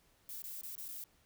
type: noise with dropouts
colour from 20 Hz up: violet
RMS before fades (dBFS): -45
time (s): 0.29-1.04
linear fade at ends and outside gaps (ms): 1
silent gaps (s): 0.421-0.44 / 0.612-0.633 / 0.754-0.779 / 0.882-0.887
effects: pink hiss -70 dBFS RMS until 1.25 s